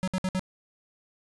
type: tone bursts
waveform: square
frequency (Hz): 186.3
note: F#3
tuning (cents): +12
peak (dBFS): -26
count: 4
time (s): 0.03-0.394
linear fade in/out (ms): 0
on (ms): 46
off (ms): 60
effects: resampled to 24000 Hz + 9-bit